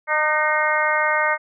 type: harmonic tone with a mistuned harmonic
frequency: 305.1 Hz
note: D#4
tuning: 34 cents flat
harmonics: 2 / 3 / 4 / 5 / 6 / 7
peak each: -24 / -24 / -24 / -24 / -24 / -24 dBFS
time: 0.07-1.38 s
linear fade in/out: 50 ms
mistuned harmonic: 6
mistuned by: +30 cents
effects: none